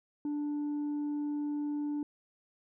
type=tone with tanh clipping; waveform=sine; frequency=293.7 Hz; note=D4; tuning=in tune; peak=-32 dBFS; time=0.25-2.03 s; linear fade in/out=2 ms; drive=2 dB; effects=none